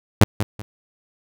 sawtooth tone with echo, 103.83 Hz, G#2, in tune, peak -4 dBFS, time 0.21-0.24 s, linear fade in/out 0 ms, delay 190 ms, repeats 2, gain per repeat -11 dB, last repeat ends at 0.62 s, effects none

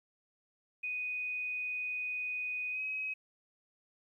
sine tone with pitch glide, 2489 to 2540 Hz, D#7 to D#7, 0 to +35 cents, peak -34 dBFS, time 0.83-3.14 s, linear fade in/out 10 ms, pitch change +35 cents, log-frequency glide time 2.71-2.82 s, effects 12-bit

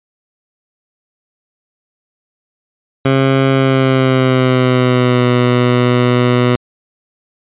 15% pulse tone with pitch glide, 134.6 to 123.43 Hz, C3 to B2, +49 to -1 cents, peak -3 dBFS, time 3.05-6.56 s, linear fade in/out 5 ms, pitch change -150 cents, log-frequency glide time 3.51-5.28 s, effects resampled to 8000 Hz

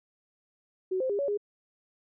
sine tone with pitch steps, 373.7 / 520 / 404.8 / 562 / 411.6 Hz, F#4 / C5 / G#4 / C#5 / G#4, +17 / -11 / -44 / +24 / -16 cents, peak -26 dBFS, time 0.91-1.375 s, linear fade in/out 10 ms, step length 93 ms, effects none

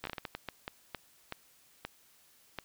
slowing click train, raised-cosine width 0.3 ms, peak -21 dBFS, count 14, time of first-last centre 0.04-2.587 s, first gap 13 ms, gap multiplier 1.4, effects white hiss -64 dBFS RMS until 2.64 s

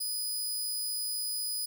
15% pulse tone, 4978 Hz, D#8, in tune, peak -25 dBFS, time 0-1.66 s, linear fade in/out 10 ms, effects none

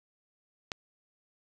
click, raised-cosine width 0.2 ms, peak -16 dBFS, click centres 0.718 s, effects none

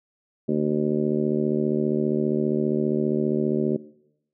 harmonic tone, 75 Hz, D2, 37 cents sharp, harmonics 2 / 3 / 4 / 5 / 6 / 7 / 8, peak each -30 / -24 / -28 / -25 / -35 / -34 / -35 dBFS, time 0.48-3.77 s, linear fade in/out 10 ms, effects noise-tail reverb RT60 0.8 s tail -20 dB re dry

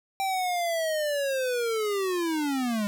square linear sweep, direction down, 784 to 200.3 Hz, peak -26 dBFS, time 0.2-2.87 s, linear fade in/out 0 ms, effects none

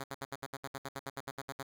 5% pulse tone bursts, 137.3 Hz, C#3, 16 cents flat, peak -27 dBFS, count 16, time 0-1.629 s, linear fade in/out 5 ms, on 39 ms, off 67 ms, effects none

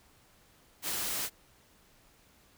white noise, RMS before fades -34 dBFS, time 0.82-1.3 s, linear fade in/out 50 ms, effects pink hiss -63 dBFS RMS until 2.57 s

